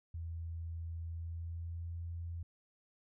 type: tone with pitch glide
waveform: sine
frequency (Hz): 83 to 84.74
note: E2 to E2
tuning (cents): +12 to +48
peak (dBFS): -39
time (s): 0.14-2.43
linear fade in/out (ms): 5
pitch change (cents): +36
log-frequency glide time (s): 1.05-1.95
effects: none